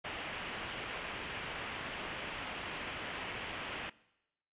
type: low-pass noise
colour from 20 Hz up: white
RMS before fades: -42 dBFS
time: 0.04-3.9 s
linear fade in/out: 10 ms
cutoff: 3200 Hz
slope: 48 dB/octave
effects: noise-tail reverb RT60 0.9 s tail -21 dB re dry + resampled to 8000 Hz